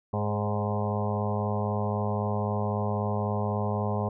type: harmonic tone with a mistuned harmonic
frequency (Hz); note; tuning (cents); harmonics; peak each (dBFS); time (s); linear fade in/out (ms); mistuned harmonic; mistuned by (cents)
103.83; G#2; 0; 1 / 2 / 4 / 5 / 6 / 7 / 8 / 9 / 10; -29 / -32 / -35 / -36 / -37 / -37 / -38 / -39 / -39; 0.13-4.09; 5; 5; +24
effects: none